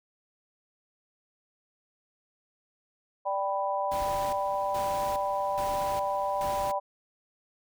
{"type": "chord", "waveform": "sine", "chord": "G major", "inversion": "second", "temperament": "equal", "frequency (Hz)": [587.3, 784, 987.8], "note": ["D5", "G5", "B5"], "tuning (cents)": [0, 0, 0], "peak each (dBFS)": -31, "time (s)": [3.25, 6.8], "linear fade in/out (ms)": 20}
{"type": "noise with tremolo", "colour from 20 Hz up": "pink", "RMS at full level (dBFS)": -40, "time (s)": [3.91, 6.72], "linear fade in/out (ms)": 10, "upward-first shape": "square", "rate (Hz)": 1.2, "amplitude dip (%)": 75}
{"effects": []}